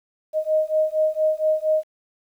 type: beating tone pair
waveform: sine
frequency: 621 / 625.3 Hz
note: D#5 / D#5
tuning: -3 / +8 cents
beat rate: 4.3 Hz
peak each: -21 dBFS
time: 0.33-1.84 s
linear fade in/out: 50 ms
effects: 9-bit